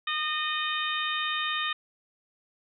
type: harmonic tone with a mistuned harmonic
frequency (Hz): 612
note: D#5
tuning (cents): -29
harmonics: 2 / 3 / 4 / 5 / 6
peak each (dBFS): -32 / -33 / -35 / -35 / -33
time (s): 0.07-1.73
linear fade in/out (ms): 5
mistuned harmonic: 4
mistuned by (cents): +21
effects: none